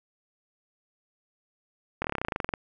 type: slowing click train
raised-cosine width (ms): 0.5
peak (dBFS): -13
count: 16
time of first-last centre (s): 2.02-2.538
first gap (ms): 24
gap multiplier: 1.05
effects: none

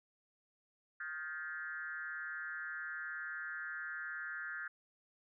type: tone with frequency modulation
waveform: sine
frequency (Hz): 1568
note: G6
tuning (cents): 0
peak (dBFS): -40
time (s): 1-4.68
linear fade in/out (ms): 5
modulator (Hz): 159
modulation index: 1.4
effects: none

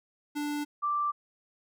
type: tone pair in turn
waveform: square / sine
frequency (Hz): 293.7 / 1174.8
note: D4 / D6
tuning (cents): 0 / 0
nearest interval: 2 octaves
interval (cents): 2400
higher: second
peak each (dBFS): -31 / -26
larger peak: second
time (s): 0.35-0.65 / 0.82-1.12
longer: neither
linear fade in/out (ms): 20
effects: none

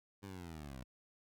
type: linear sweep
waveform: 15% pulse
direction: down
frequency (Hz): 101.1 to 60.2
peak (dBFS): -40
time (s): 0.22-0.84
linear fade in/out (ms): 20
effects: none

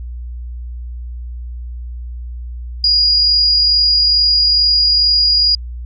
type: tone with amplitude modulation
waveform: sine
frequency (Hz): 4875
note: D#8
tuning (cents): -36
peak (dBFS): -8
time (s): 2.84-5.55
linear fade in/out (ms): 2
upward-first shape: sine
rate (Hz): 42.3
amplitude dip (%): 25
effects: added 60 Hz sine -24 dBFS peak until 5.85 s

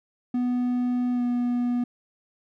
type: tone with pitch glide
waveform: triangle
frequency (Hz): 246.9 to 243.5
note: B3 to B3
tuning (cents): 0 to -24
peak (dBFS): -20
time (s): 0.34-1.84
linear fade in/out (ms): 5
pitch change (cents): -24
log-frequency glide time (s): 1.13-1.22
effects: none

